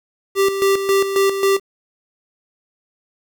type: tone with tremolo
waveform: square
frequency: 392 Hz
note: G4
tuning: in tune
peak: -13 dBFS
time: 0.35-1.6 s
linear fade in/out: 50 ms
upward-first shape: square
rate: 3.7 Hz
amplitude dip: 60%
effects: 8-bit